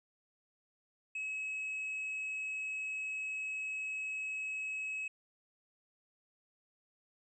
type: tone with hard clipping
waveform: sine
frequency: 2568 Hz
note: E7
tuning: 46 cents flat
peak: -37 dBFS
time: 1.15-5.08 s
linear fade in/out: 5 ms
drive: 2 dB
effects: resampled to 22050 Hz